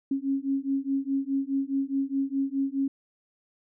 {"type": "beating tone pair", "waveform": "sine", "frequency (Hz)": [270.8, 275.6], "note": ["C#4", "C#4"], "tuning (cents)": [-40, -10], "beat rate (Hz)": 4.8, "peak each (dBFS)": -28, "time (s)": [0.11, 2.88], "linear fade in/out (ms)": 5, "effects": []}